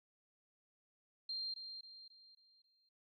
sine tone with echo, 4184 Hz, C8, 1 cent flat, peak -39 dBFS, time 1.29-1.54 s, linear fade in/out 5 ms, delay 270 ms, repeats 5, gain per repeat -7 dB, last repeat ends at 2.89 s, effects noise-tail reverb RT60 0.1 s tail -26 dB re dry

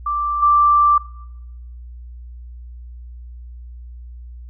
sine tone with level steps, 1174.7 Hz, D6, in tune, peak -18 / -10 dBFS, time 0.06-0.98 s, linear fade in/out 5 ms, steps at 0.42 s, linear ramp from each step 10 ms, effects noise-tail reverb RT60 0.9 s tail -21 dB re dry + added 60 Hz sine -33 dBFS peak until 4.49 s

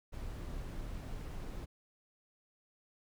brown noise, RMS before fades -42 dBFS, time 0.12-1.66 s, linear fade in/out 20 ms, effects none

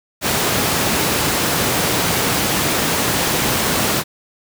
pink high-pass noise, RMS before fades -18 dBFS, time 0.21-4.04 s, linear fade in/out 50 ms, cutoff 110 Hz, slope 12 dB/octave, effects none

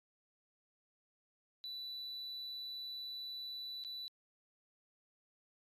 sine tone with dropouts, 3969 Hz, B7, 8 cents sharp, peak -40 dBFS, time 1.64-4.08 s, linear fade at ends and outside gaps 0 ms, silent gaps 3.838-3.848 s, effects tanh soft clip ceiling -41 dBFS + AAC 32 kbps

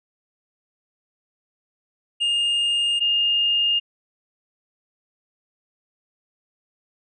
triangle / sine tone pair in turn, 2828 / 2828 Hz, F7 / F7, +21 / +21 cents, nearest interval unison, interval 0 cents, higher neither, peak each -17 dBFS, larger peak neither, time 2.2-3 / 3-3.8 s, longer neither, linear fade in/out 20 ms, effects resampled to 24000 Hz

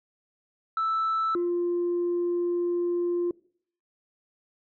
sine tone pair in turn, 1318.5 / 349.2 Hz, E6 / F4, 0 / 0 cents, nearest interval octave + major seventh, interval 2300 cents, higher first, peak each -22 dBFS, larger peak neither, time 0.77-1.35 / 1.35-3.31 s, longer second, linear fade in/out 2 ms, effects noise-tail reverb RT60 0.6 s tail -24 dB re dry + tanh soft clip ceiling -21 dBFS

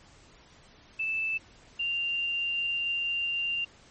sine tone pair in turn, 2637 / 2784 Hz, E7 / F7, 0 / -6 cents, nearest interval minor second, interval 94 cents, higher second, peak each -27 dBFS, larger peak neither, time 0.99-1.38 / 1.79-3.65 s, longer second, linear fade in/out 10 ms, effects pink hiss -56 dBFS RMS until 3.9 s + MP3 32 kbps

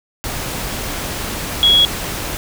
sine tone in noise, 3334 Hz, G#7, 6 cents sharp, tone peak -8 dBFS, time 1.63-1.85 s, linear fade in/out 0 ms, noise pink, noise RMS -24 dBFS, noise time 0.24-2.37 s, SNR +13 dB, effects none

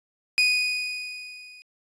30% pulse tone with level ramp, 2482 Hz, D#7, 5 cents flat, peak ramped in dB -14 to -43 dBFS, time 0.38-1.62 s, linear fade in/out 0 ms, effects resampled to 22050 Hz

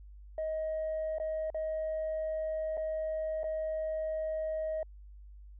sine tone with dropouts, 630 Hz, D#5, 21 cents sharp, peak -30 dBFS, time 0.38-4.83 s, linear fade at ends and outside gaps 2 ms, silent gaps 1.184-1.199 / 1.502-1.545 / 2.771-2.776 / 3.433-3.441 s, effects tanh soft clip ceiling -29 dBFS + added 50 Hz sine -48 dBFS peak until 5.59 s

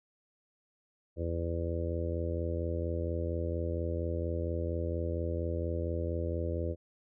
harmonic tone, 84.3 Hz, E2, 39 cents sharp, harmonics 1 / 2 / 3 / 4 / 5 / 6 / 7, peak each -33 / -43 / -44 / -39 / -42 / -39 / -42 dBFS, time 1.16-6.76 s, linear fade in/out 50 ms, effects none

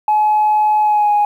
sine tone with pitch glide, 850 to 830.1 Hz, G#5 to G#5, +40 to -1 cents, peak -9 dBFS, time 0.08-1.25 s, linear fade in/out 2 ms, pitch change -41 cents, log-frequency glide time 0.81-1.12 s, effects tanh soft clip ceiling -7 dBFS + 8-bit

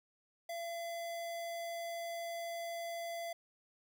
square tone, 678 Hz, E5, 49 cents sharp, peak -40 dBFS, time 0.49-3.33 s, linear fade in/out 5 ms, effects none

